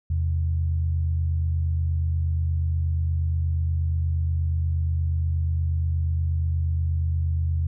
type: tone pair together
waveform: sine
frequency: 82.41 / 130.81 Hz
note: E2 / C3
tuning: 0 / 0 cents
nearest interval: minor sixth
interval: 800 cents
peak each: -21 / -31 dBFS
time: 0.1-7.67 s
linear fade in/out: 5 ms
effects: none